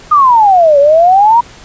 sine exponential two-way sweep, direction down then up, 1244.5 to 554.4 to 971 Hz, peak -3 dBFS, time 0.11-1.41 s, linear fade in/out 10 ms, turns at 0.79 s, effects pink hiss -36 dBFS RMS until 1.64 s + resampled to 16000 Hz

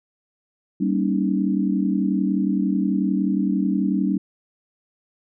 sine chord, Eb dominant seventh, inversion first, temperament just, 194.45 / 233.3 / 280 / 311.1 Hz, G3 / Bb3 / Db4 / Eb4, -14 / +2 / +18 / 0 cents, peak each -21 / -27 / -24 / -26 dBFS, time 0.8-4.18 s, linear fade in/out 10 ms, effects none

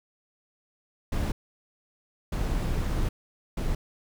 brown noise bursts at uneven times, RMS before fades -27 dBFS, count 3, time 1.12-1.32 / 2.32-3.09 / 3.57-3.75 s, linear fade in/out 5 ms, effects none

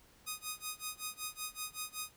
5% pulse tone with tremolo, 1244.5 Hz, D#6, in tune, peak -25 dBFS, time 0.26-2.12 s, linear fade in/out 20 ms, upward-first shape sine, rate 5.3 Hz, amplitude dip 95%, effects pink hiss -64 dBFS RMS until 2.16 s

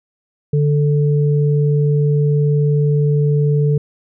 sine tone pair together, 146.83 / 440 Hz, D3 / A4, 0 / 0 cents, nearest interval octave + perfect fifth, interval 1900 cents, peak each -12 / -20 dBFS, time 0.53-3.78 s, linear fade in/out 5 ms, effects none

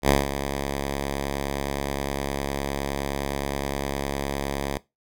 5% pulse tone with ADSR envelope, 69.7 Hz, C#2, 10 cents sharp, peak -4 dBFS, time 0.02-4.78 s, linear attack 73 ms, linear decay 160 ms, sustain -11 dB, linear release 4 ms, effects noise-tail reverb RT60 0.2 s tail -19 dB re dry

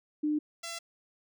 sine / 5% pulse tone pair in turn, 300.9 / 675.5 Hz, D4 / E5, +42 / +42 cents, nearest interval octave + major second, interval 1400 cents, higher second, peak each -26 dBFS, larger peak neither, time 0.23-0.39 / 0.63-0.79 s, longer neither, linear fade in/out 10 ms, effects none

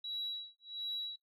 sine tone with tremolo, 3897 Hz, B7, 24 cents flat, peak -34 dBFS, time 0.04-1.16 s, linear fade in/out 5 ms, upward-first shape sine, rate 1.4 Hz, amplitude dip 100%, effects noise-tail reverb RT60 0.1 s tail -17 dB re dry + tanh soft clip ceiling -32 dBFS

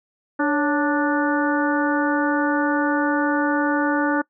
harmonic tone with a mistuned harmonic, 293.7 Hz, D4, in tune, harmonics 1 / 2 / 3 / 4 / 5 / 6, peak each -20 / -26 / -26 / -29 / -25 / -32 dBFS, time 0.39-4.22 s, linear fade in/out 10 ms, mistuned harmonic 2, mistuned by -77 cents, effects noise-tail reverb RT60 0.1 s tail -23 dB re dry

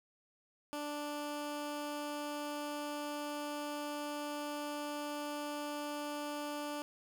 15% pulse tone, 293.7 Hz, D4, in tune, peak -32 dBFS, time 0.73-6.82 s, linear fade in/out 0 ms, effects none

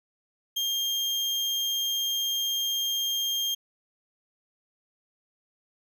35% pulse tone, 3208 Hz, G7, 39 cents sharp, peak -24 dBFS, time 0.56-3.55 s, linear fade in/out 10 ms, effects none

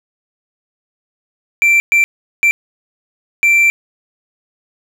triangle tone bursts at uneven times, 2349 Hz, D7, in tune, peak -6 dBFS, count 4, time 1.62-1.8 / 1.92-2.04 / 2.43-2.51 / 3.43-3.7 s, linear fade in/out 0 ms, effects none

